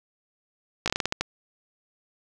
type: slowing click train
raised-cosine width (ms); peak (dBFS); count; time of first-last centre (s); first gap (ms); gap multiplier
0.2; -7; 9; 0.86-1.21; 17; 1.26
effects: none